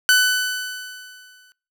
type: tone with exponential decay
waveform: sawtooth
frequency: 1500 Hz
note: F#6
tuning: 23 cents sharp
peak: -7 dBFS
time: 0.09-1.52 s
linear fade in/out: 0 ms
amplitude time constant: 310 ms
effects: noise-tail reverb RT60 0.4 s tail -26 dB re dry

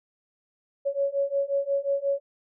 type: beating tone pair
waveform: sine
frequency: 554.4 / 560 Hz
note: C#5 / C#5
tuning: 0 / +18 cents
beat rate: 5.6 Hz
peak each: -27 / -26 dBFS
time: 0.85-2.2 s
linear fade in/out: 20 ms
effects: none

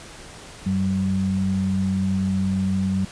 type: tone pair together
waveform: sine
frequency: 94.03 / 190.9 Hz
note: F#2 / G3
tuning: +28 / -46 cents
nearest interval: octave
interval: 1226 cents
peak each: -26 / -20 dBFS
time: 0.66-3.05 s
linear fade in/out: 5 ms
effects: pink hiss -41 dBFS RMS until 3.11 s + resampled to 22050 Hz

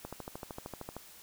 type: click train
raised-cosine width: 1 ms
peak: -26 dBFS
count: 13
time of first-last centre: 0.05-0.966 s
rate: 13.1 Hz
effects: white hiss -54 dBFS RMS until 1.22 s

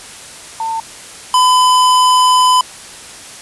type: tone pair in turn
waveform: sine / square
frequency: 898 / 1008 Hz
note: A5 / B5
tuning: +35 / +35 cents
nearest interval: major second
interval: 200 cents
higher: second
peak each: -16 / -8 dBFS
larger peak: second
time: 0.6-0.8 / 1.34-2.61 s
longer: second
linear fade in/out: 2 ms
effects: white hiss -33 dBFS RMS until 3.41 s + resampled to 24000 Hz

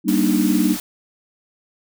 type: chord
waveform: sine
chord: Eb major seventh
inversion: first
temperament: just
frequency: 194.45 / 233.3 / 291.7 / 311.1 Hz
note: G3 / Bb3 / D4 / Eb4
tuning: -14 / +2 / -12 / 0 cents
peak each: -20 dBFS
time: 0.04-0.77 s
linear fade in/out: 50 ms
type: noise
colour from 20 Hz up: white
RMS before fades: -30 dBFS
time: 0.08-0.8 s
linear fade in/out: 2 ms
effects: none

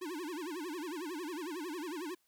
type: tone with vibrato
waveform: square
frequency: 329 Hz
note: E4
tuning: 3 cents flat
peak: -39 dBFS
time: 0.01-2.15 s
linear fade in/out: 10 ms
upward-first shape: sine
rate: 11 Hz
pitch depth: 220 cents each way
effects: white hiss -75 dBFS RMS until 2.27 s

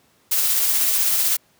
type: noise with tremolo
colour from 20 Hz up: blue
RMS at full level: -18 dBFS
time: 0.31-1.37 s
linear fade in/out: 10 ms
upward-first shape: sine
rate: 16 Hz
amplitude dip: 25%
effects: pink hiss -59 dBFS RMS until 1.59 s + high-pass 100 Hz 12 dB/octave

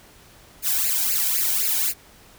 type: noise with flanger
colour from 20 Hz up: blue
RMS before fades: -22 dBFS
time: 0.62-1.94 s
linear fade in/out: 50 ms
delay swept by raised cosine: 0.42 to 1.32 ms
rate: 3.9 Hz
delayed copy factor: +0.85
effects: pink hiss -50 dBFS RMS until 2.38 s

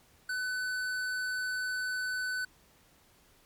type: tone with hard clipping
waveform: triangle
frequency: 1504 Hz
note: F#6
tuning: 28 cents sharp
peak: -33 dBFS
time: 0.29-2.45 s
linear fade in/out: 5 ms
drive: 16 dB
effects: pink hiss -63 dBFS RMS until 3.45 s + MP3 96 kbps

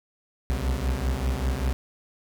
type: beating tone pair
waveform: 40% pulse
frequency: 62.1 / 67.2 Hz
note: B1 / C2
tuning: +10 / +47 cents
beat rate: 5.1 Hz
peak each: -26 dBFS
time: 0.5-1.73 s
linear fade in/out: 0 ms
effects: none

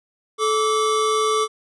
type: tone pair together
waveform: square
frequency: 434.4 / 1159.7 Hz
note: A4 / D6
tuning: -22 / -22 cents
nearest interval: octave + perfect fourth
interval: 1700 cents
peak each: -21 dBFS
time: 0.38-1.48 s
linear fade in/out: 50 ms
effects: resampled to 24000 Hz

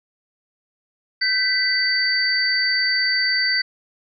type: tone cluster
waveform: sine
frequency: 1537 / 1982 / 4606 Hz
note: G6 / B6 / D8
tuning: -35 / +6 / -34 cents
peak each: -25 / -21 / -20 dBFS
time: 1.21-3.62 s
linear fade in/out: 10 ms
effects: none

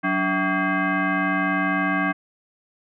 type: tone with frequency modulation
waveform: sine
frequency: 659.3 Hz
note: E5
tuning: in tune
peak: -19 dBFS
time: 0.03-2.13 s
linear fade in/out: 20 ms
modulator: 474 Hz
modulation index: 2.9
effects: none

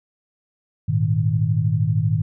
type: chord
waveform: sine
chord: Ab suspended second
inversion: none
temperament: equal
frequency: 103.83 / 116.54 / 155.56 Hz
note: Ab2 / Bb2 / Eb3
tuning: 0 / 0 / 0 cents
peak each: -21 dBFS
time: 0.88-2.22 s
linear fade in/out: 10 ms
effects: none

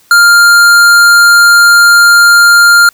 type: tone with hard clipping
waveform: sine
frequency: 1400 Hz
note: F6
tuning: 4 cents sharp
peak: -3 dBFS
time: 0.11-2.89 s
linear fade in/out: 2 ms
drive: 16 dB
effects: white hiss -46 dBFS RMS until 2.93 s

